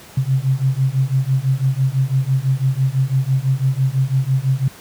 sine beating tone pair, 130 / 136 Hz, C3 / C#3, -11 / -33 cents, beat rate 6 Hz, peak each -17 dBFS, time 0.17-4.68 s, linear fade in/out 5 ms, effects pink hiss -41 dBFS RMS until 4.8 s + high-pass 80 Hz 12 dB/octave

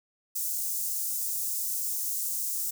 white high-pass noise, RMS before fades -31 dBFS, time 0.35-2.71 s, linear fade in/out 10 ms, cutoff 6400 Hz, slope 24 dB/octave, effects none

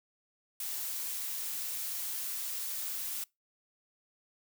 blue noise, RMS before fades -37 dBFS, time 0.6-3.24 s, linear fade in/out 2 ms, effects noise-tail reverb RT60 0.2 s tail -24 dB re dry

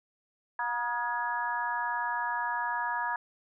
harmonic tone with a mistuned harmonic, 239.2 Hz, A#3, 45 cents sharp, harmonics 3 / 4 / 5 / 6 / 7, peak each -40 / -31 / -39 / -43 / -34 dBFS, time 0.59-3.16 s, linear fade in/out 2 ms, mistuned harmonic 5, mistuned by +60 cents, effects none

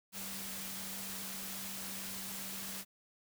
sine tone in noise, 193.3 Hz, G3, 24 cents flat, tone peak -50 dBFS, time 0.12-2.85 s, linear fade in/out 50 ms, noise white, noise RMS -43 dBFS, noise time 0.12-2.85 s, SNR -10 dB, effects none

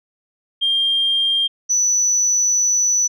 sine tone pair in turn, 3199 / 5956 Hz, G7 / F#8, +34 / +11 cents, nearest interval major seventh, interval 1077 cents, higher second, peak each -14 / -13 dBFS, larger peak second, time 0.61-1.48 / 1.69-3.08 s, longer second, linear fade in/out 20 ms, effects tanh soft clip ceiling -9 dBFS

